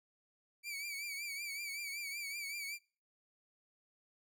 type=tone with vibrato; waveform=sawtooth; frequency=2297 Hz; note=D7; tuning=39 cents flat; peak=-37 dBFS; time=0.63-2.79 s; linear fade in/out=50 ms; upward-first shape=triangle; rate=5.3 Hz; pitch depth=83 cents each way; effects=noise-tail reverb RT60 0.4 s tail -25 dB re dry